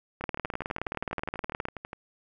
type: two click trains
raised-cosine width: 0.5 ms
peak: -15 / -22 dBFS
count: 28 / 22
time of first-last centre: 0.24-1.654 / 0.21-1.931 s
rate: 19.1 / 12.2 Hz
effects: none